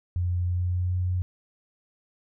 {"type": "tone with pitch glide", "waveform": "sine", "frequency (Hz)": [88.7, 90.62], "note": ["F2", "F#2"], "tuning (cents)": [27, -36], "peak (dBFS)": -23, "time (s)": [0.16, 1.22], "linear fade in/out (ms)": 0, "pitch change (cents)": 37, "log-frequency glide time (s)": [0.44, 0.95], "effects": []}